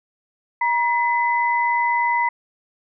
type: tone pair together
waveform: sine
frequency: 950 / 2013 Hz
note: A#5 / B6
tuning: +33 / +33 cents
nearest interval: octave + minor second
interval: 1300 cents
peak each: -18 / -22 dBFS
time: 0.61-2.29 s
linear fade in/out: 5 ms
effects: none